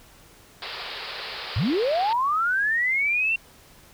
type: band-pass noise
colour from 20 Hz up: white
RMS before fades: -35 dBFS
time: 0.62-2.13 s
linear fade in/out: 2 ms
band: 380 to 4900 Hz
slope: 96 dB/octave
type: linear sweep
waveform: sine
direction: up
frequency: 78.8 to 2737 Hz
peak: -20 dBFS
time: 1.56-3.36 s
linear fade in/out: 5 ms
effects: pink hiss -52 dBFS RMS until 3.93 s